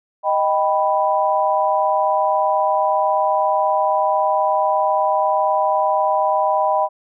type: chord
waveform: sine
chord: Eb augmented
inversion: none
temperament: equal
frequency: 622.3 / 784 / 987.8 Hz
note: Eb5 / G5 / B5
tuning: 0 / 0 / 0 cents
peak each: -19 dBFS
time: 0.23-6.89 s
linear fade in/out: 50 ms
effects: none